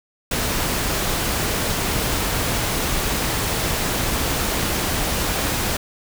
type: noise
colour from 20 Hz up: pink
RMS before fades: -22 dBFS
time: 0.31-5.77 s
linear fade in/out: 5 ms
effects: none